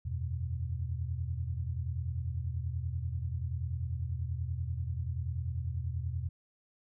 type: chord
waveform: sine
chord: E suspended second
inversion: none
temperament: just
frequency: 82.41 / 92.71 / 123.61 Hz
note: E2 / F#2 / B2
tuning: 0 / +4 / +2 cents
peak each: -35 / -39 / -37 dBFS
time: 0.05-6.29 s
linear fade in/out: 10 ms
effects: none